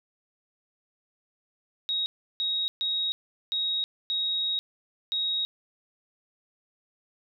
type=tone bursts at uneven times; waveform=sine; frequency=3783 Hz; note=A#7; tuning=25 cents sharp; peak=-25 dBFS; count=6; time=1.89-2.06 / 2.4-2.68 / 2.81-3.12 / 3.52-3.84 / 4.1-4.59 / 5.12-5.45 s; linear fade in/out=0 ms; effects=none